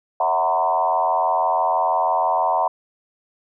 sine tone with frequency modulation, 830.6 Hz, G#5, in tune, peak -16 dBFS, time 0.2-2.68 s, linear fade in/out 5 ms, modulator 86.1 Hz, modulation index 2.4, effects none

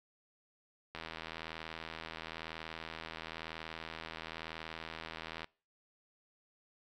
click train, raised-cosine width 0.3 ms, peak -26 dBFS, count 365, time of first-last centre 0.95-5.444 s, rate 81 Hz, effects noise-tail reverb RT60 0.4 s tail -25 dB re dry

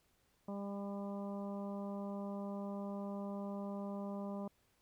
harmonic tone, 200 Hz, G3, 35 cents sharp, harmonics 1 / 2 / 3 / 4 / 5 / 6, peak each -41 / -50 / -47 / -54 / -53 / -59 dBFS, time 0.48-4.48 s, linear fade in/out 5 ms, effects pink hiss -75 dBFS RMS until 4.81 s

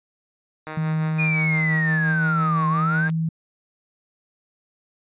5% pulse tone with tremolo, 155.56 Hz, D#3, in tune, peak -19 dBFS, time 0.67-3.1 s, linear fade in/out 0 ms, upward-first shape sine, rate 5.8 Hz, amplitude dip 40%
sine tone with pitch glide, 159.3 to 162.27 Hz, D#3 to E3, +41 to -27 cents, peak -20 dBFS, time 0.77-3.29 s, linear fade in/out 5 ms, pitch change +32 cents, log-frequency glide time 1.45-2.2 s
sine linear two-way sweep, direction down then up, 2468 to 1052 to 1636 Hz, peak -21 dBFS, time 1.18-3.09 s, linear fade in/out 20 ms, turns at 2.68 s
effects resampled to 8000 Hz

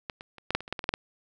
clicks, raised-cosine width 0.3 ms, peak -17 / -25 / -30 / -13 / -8 / -23 / -26 / -13 / -17 / -19 / -8 / -11 dBFS, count 12, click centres 0.098 / 0.209 / 0.383 / 0.506 / 0.55 / 0.606 / 0.679 / 0.726 / 0.792 / 0.841 / 0.891 / 0.939 s, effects none

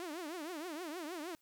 sawtooth tone with vibrato, 329.2 Hz, E4, 2 cents flat, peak -37 dBFS, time 0-1.35 s, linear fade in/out 0 ms, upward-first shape triangle, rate 6.4 Hz, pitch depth 250 cents each way, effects white hiss -75 dBFS RMS until 1.41 s

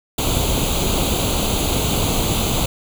pink noise with comb filter, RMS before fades -19 dBFS, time 0.18-2.66 s, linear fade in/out 5 ms, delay 0.28 ms, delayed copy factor +0.8, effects none

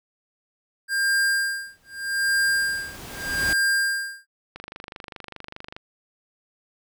square tone with tremolo, 1600 Hz, G6, 35 cents sharp, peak -19 dBFS, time 0.88-4.29 s, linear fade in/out 50 ms, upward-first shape sine, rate 0.81 Hz, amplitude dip 100%
pink noise with exponential growth, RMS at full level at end -30 dBFS, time 1.36-3.53 s, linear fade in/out 1 ms, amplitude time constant 470 ms
click train, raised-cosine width 0.3 ms, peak -21 dBFS, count 31, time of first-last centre 4.56-5.765 s, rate 24.9 Hz
effects none

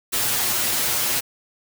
white noise with comb filter, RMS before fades -22 dBFS, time 0.12-1.21 s, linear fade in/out 20 ms, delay 8.3 ms, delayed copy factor +0.75, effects none

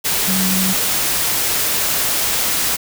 sine tone in noise, 188.3 Hz, F#3, 31 cents sharp, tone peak -18 dBFS, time 0.27-0.74 s, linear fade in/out 20 ms, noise white, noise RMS -18 dBFS, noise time 0.04-2.77 s, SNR -3 dB, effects none

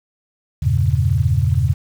sine chord, E diminished seventh, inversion none, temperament equal, 82.41 / 98 / 116.54 / 138.59 Hz, E2 / G2 / Bb2 / Db3, 0 / 0 / 0 / 0 cents, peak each -19 dBFS, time 0.62-1.74 s, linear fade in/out 10 ms, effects 7-bit

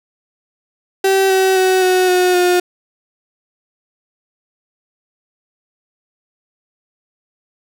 35% pulse tone with pitch steps, 385.8 / 380 / 374.4 / 368.8 / 363.3 / 357.9 Hz, G4 / F#4 / F#4 / F#4 / F#4 / F4, -28 / +46 / +20 / -6 / -32 / +42 cents, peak -9 dBFS, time 1.04-2.6 s, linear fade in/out 5 ms, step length 260 ms, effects none

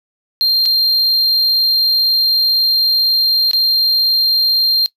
triangle tone with dropouts, 4186 Hz, C8, in tune, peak -9 dBFS, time 0.41-4.86 s, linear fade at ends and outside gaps 0 ms, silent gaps 0.655-0.659 / 3.512-3.533 s, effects noise-tail reverb RT60 0.1 s tail -19 dB re dry

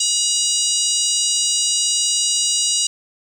harmonic tone, 961 Hz, B5, 48 cents flat, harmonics 3 / 4 / 5 / 6 / 7 / 8 / 9, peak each -24 / -24 / -24 / -24 / -24 / -24 / -24 dBFS, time 0-2.87 s, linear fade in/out 5 ms, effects 7-bit

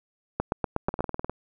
two click trains, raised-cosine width 1 ms, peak -16 / -10 dBFS, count 9 / 6, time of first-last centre 0.89-1.296 / 0.4-1.006 s, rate 19.7 / 8.25 Hz, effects none

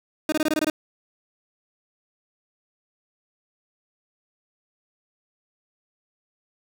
30% pulse tone bursts, 308.9 Hz, D#4, 12 cents flat, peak -17 dBFS, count 8, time 0.29-0.7 s, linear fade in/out 2 ms, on 32 ms, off 22 ms, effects none

